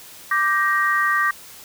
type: chord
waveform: sine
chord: G minor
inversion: second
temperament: just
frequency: 1176 / 1568 / 1881.6 Hz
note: D6 / G6 / Bb6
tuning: +2 / 0 / +16 cents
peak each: -20 / -23 / -20 dBFS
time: 0.31-1.31 s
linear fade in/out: 5 ms
effects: white hiss -42 dBFS RMS until 1.64 s